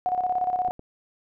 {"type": "tone with tremolo", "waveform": "sine", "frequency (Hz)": 731, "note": "F#5", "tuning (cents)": -21, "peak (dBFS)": -20, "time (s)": [0.06, 0.71], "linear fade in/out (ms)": 0, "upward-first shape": "square", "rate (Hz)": 17, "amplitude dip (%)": 60}
{"type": "clicks", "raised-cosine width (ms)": 2, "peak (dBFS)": [-26, -29], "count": 2, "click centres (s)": [0.686, 0.794]}
{"effects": []}